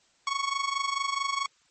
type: tone with amplitude modulation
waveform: sawtooth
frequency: 1108.7 Hz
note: C#6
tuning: in tune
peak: -20 dBFS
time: 0.27-1.46 s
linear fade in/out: 2 ms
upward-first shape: sine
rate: 24.6 Hz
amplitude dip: 75%
effects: white hiss -65 dBFS RMS until 1.7 s + MP3 32 kbps